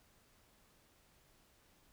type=silence; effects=pink hiss -69 dBFS RMS until 1.92 s